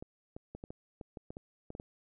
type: clicks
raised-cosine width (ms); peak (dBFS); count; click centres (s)
2; -30; 12; 0.025 / 0.365 / 0.55 / 0.639 / 0.705 / 1.012 / 1.172 / 1.305 / 1.369 / 1.704 / 1.751 / 1.799
effects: none